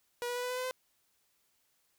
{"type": "tone with pitch steps", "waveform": "sawtooth", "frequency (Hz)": [482.9, 487.7, 492.5, 497.3, 502.2, 507.2, 512.2], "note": ["B4", "B4", "B4", "B4", "B4", "B4", "C5"], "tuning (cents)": [-39, -22, -5, 12, 29, 46, -37], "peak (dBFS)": -30, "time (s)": [0.22, 0.71], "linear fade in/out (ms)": 0, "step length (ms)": 70, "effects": ["white hiss -74 dBFS RMS until 1.98 s"]}